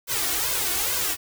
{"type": "noise with flanger", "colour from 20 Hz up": "white", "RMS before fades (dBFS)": -25, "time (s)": [0.07, 1.17], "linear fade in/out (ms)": 50, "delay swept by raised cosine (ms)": [1.9, 2.76], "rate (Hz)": 2.3, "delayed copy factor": 0.75, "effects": []}